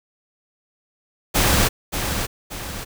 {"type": "noise with echo", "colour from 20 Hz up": "pink", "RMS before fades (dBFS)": -17, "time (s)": [1.34, 1.69], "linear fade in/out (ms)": 20, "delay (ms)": 580, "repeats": 2, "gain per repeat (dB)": -7, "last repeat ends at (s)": 2.85, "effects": []}